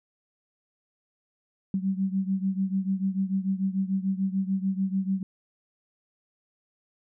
sine beating tone pair, 190 / 196.8 Hz, F#3 / G3, +46 / +7 cents, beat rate 6.8 Hz, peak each -26 / -29 dBFS, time 1.74-5.23 s, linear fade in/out 2 ms, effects none

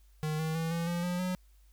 square tone with pitch steps, 154.3 / 158.73 / 163.29 / 167.97 / 172.8 / 177.76 / 182.86 Hz, D#3 / D#3 / E3 / E3 / F3 / F3 / F#3, -14 / +35 / -16 / +33 / -18 / +31 / -20 cents, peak -31 dBFS, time 0.23-1.35 s, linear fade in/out 0 ms, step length 160 ms, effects added 50 Hz sine -57 dBFS peak until 1.72 s + white hiss -71 dBFS RMS until 1.72 s

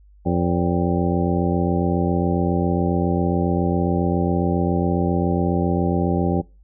harmonic tone with a mistuned harmonic, 87.31 Hz, F2, in tune, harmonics 1 / 2 / 3 / 4 / 5 / 6 / 7 / 9, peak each -24 / -21 / -25 / -25 / -29 / -32 / -30 / -28 dBFS, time 0.25-6.42 s, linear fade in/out 20 ms, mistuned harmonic 7, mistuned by -90 cents, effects noise-tail reverb RT60 0.3 s tail -23 dB re dry + added 50 Hz sine -47 dBFS peak until 6.63 s

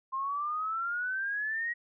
sine exponential sweep, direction up, 1052 to 1912 Hz, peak -30 dBFS, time 0.12-1.74 s, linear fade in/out 20 ms, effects none

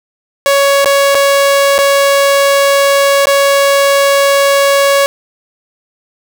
sawtooth tone with dropouts, 558 Hz, C#5, 11 cents sharp, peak -3 dBFS, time 0.46-5.06 s, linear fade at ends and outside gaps 0 ms, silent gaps 0.845-0.858 / 1.146-1.152 / 1.781-1.788 / 3.256-3.27 s, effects none

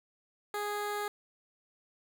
15% pulse tone with notch filter, 414.1 Hz, G#4, 5 cents flat, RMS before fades -35 dBFS, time 0.54-1.08 s, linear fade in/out 2 ms, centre 5500 Hz, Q 1.7, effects none

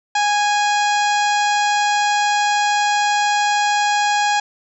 harmonic tone with a mistuned harmonic, 827 Hz, G#5, 8 cents flat, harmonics 1 / 2 / 3 / 4 / 5 / 6 / 7 / 8 / 9, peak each -16 / -22 / -26 / -28 / -30 / -32 / -33 / -34 / -35 dBFS, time 0.15-4.4 s, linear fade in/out 5 ms, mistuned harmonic 8, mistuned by +36 cents, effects none

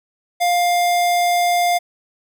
square tone, 703 Hz, F5, 11 cents sharp, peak -15 dBFS, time 0.4-1.79 s, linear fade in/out 20 ms, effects none

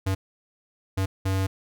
square tone bursts at uneven times, 95.7 Hz, G2, 41 cents flat, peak -23 dBFS, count 3, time 0.06-0.15 / 0.97-1.06 / 1.25-1.47 s, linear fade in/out 10 ms, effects none

